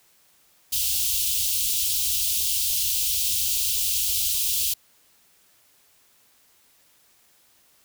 white band-stop noise, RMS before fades -24 dBFS, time 0.72-4.74 s, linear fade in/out 10 ms, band 100 to 2800 Hz, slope 48 dB/octave, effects white hiss -60 dBFS RMS until 7.84 s

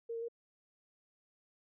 sine tone with pitch steps, 462 / 458.6 / 467.8 Hz, A#4 / A#4 / A#4, -16 / -28 / +6 cents, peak -37 dBFS, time 0.09-0.285 s, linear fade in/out 10 ms, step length 65 ms, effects none

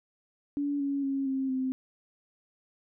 sine tone with pitch steps, 286.3 / 279.6 / 273.1 / 266.7 / 260.4 Hz, D4 / C#4 / C#4 / C4 / C4, -44 / +15 / -26 / +33 / -8 cents, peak -27 dBFS, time 0.57-1.72 s, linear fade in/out 0 ms, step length 230 ms, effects none

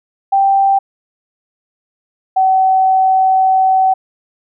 sine tone pair in turn, 784 / 759 Hz, G5 / F#5, 0 / +44 cents, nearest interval minor second, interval 56 cents, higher first, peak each -8 dBFS, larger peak neither, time 0.32-0.79 / 2.36-3.94 s, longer second, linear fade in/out 10 ms, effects none

